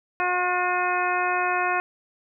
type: harmonic tone with a mistuned harmonic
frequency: 360.2 Hz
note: F#4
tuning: 46 cents flat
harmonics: 1 / 2 / 3 / 4 / 5 / 6 / 7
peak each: -31 / -26 / -27 / -28 / -31 / -37 / -30 dBFS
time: 0.2-1.8 s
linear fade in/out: 0 ms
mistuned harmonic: 6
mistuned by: -37 cents
effects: none